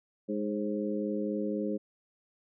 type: harmonic tone with a mistuned harmonic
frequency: 103.83 Hz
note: G#2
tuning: in tune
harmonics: 2 / 3 / 4 / 5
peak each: -33 / -35 / -36 / -37 dBFS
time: 0.28-1.78 s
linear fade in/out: 20 ms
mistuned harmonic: 5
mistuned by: +38 cents
effects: none